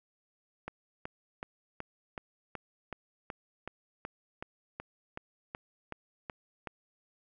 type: click train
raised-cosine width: 0.5 ms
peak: -23 dBFS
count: 17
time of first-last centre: 0.68-6.673 s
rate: 2.67 Hz
effects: none